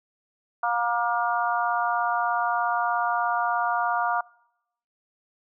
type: harmonic tone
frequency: 236.8 Hz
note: A#3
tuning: 27 cents sharp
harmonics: 3 / 4 / 5 / 6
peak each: -26 / -27 / -28 / -29 dBFS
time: 0.63-4.21 s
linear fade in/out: 5 ms
effects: noise-tail reverb RT60 0.8 s tail -24 dB re dry